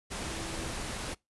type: tone in noise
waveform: sine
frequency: 328.7 Hz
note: E4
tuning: 5 cents flat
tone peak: -45 dBFS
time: 0.25-0.72 s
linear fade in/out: 20 ms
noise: pink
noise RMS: -37 dBFS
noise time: 0.1-1.15 s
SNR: -11 dB
effects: noise-tail reverb RT60 0.2 s tail -24 dB re dry + resampled to 24000 Hz